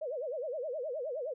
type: tone with vibrato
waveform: sine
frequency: 554.4 Hz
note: C#5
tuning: in tune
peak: -34 dBFS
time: 0.01-1.34 s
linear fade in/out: 10 ms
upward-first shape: sine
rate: 9.6 Hz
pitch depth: 260 cents each way
effects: none